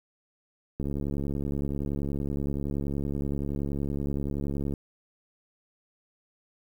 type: click train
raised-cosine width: 3 ms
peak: -19 dBFS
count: 279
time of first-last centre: 0.8-4.738 s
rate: 70.6 Hz
effects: 9-bit